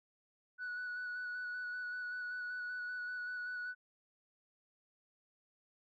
sine tone with vibrato, 1476 Hz, F#6, 5 cents flat, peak -37 dBFS, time 0.58-3.75 s, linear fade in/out 50 ms, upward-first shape square, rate 5.2 Hz, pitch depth 14 cents each way, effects tanh soft clip ceiling -37 dBFS

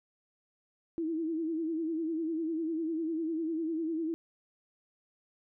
sine tone with vibrato, 323.6 Hz, E4, 32 cents flat, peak -30 dBFS, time 0.98-4.14 s, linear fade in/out 0 ms, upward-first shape sine, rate 10 Hz, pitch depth 72 cents each way, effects none

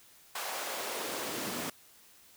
pink noise with high-pass filter sweep, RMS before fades -37 dBFS, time 0.35-1.7 s, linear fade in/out 5 ms, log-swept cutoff 830 to 200 Hz, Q 1.4, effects white hiss -59 dBFS RMS until 2.36 s

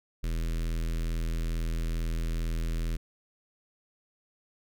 square tone with notch filter, 41.14 Hz, E1, 3 cents flat, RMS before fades -30 dBFS, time 0.23-2.97 s, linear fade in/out 10 ms, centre 820 Hz, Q 0.7, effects none

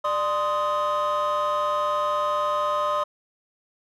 triangle tone cluster, 596 / 1040 / 1250 Hz, D5 / C6 / D#6, +25 / -11 / +8 cents, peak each -23 dBFS, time 0.04-3.04 s, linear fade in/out 10 ms, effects tanh soft clip ceiling -16 dBFS

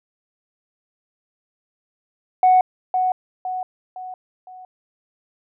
sine tone with echo, 740 Hz, F#5, in tune, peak -9 dBFS, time 2.43-2.61 s, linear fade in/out 2 ms, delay 510 ms, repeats 4, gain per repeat -7 dB, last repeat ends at 4.65 s, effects tanh soft clip ceiling -7 dBFS

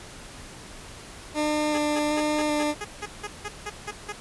20% pulse tone with vibrato, 299.8 Hz, D4, 36 cents sharp, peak -18 dBFS, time 1.34-2.75 s, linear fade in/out 50 ms, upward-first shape square, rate 1.3 Hz, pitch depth 10 cents each way
10% pulse tone bursts, 415.3 Hz, G#4, in tune, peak -22 dBFS, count 12, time 1.74-4.126 s, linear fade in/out 10 ms, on 43 ms, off 170 ms
effects pink hiss -43 dBFS RMS until 4.2 s + resampled to 24000 Hz

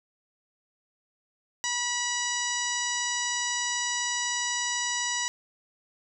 harmonic tone with a mistuned harmonic, 972 Hz, B5, 28 cents flat, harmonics 1 / 2 / 3 / 4 / 5 / 6 / 7 / 8, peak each -35 / -33 / -36 / -37 / -38 / -33 / -35 / -38 dBFS, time 1.64-5.28 s, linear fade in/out 0 ms, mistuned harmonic 7, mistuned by +39 cents, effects none

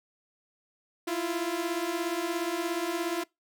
sawtooth beating tone pair, 329.6 / 346.6 Hz, E4 / F4, 0 / -13 cents, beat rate 17 Hz, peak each -29 / -27 dBFS, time 1.07-3.24 s, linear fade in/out 10 ms, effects noise-tail reverb RT60 0.2 s tail -24 dB re dry

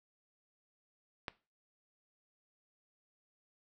click, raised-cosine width 0.3 ms, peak -21 dBFS, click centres 1.282 s, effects noise-tail reverb RT60 0.3 s tail -19 dB re dry

